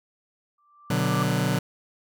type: tone with exponential growth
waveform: sine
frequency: 1174.7 Hz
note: D6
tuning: in tune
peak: -25 dBFS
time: 0.58-1.23 s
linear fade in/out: 5 ms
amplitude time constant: 140 ms
type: chord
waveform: sawtooth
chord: B minor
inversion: none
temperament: just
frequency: 123.47 / 148.16 / 185.21 Hz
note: B2 / D3 / F#3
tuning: 0 / +16 / +2 cents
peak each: -22 dBFS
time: 0.9-1.59 s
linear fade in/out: 5 ms
effects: none